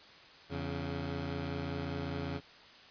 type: tone pair together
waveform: 15% pulse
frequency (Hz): 84.96 / 140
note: F2 / C#3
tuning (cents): -47 / +18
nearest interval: major sixth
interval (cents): 865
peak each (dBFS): -32 / -32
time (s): 0.49-2.41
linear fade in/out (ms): 50
effects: white hiss -55 dBFS RMS until 2.9 s + resampled to 11025 Hz